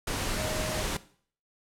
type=tone in noise; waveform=sine; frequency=622.3 Hz; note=D#5; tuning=in tune; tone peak=-35 dBFS; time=0.37-0.83 s; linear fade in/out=5 ms; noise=pink; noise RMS=-31 dBFS; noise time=0.07-0.97 s; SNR=-7 dB; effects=noise-tail reverb RT60 0.5 s tail -17 dB re dry + low-pass 11000 Hz 12 dB/octave